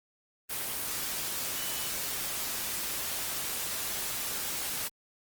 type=tone in noise; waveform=sine; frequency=2981 Hz; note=F#7; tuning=12 cents sharp; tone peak=-44 dBFS; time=1.56-1.9 s; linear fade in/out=20 ms; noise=white; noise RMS=-34 dBFS; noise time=0.49-4.89 s; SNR=-13 dB; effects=Opus 24 kbps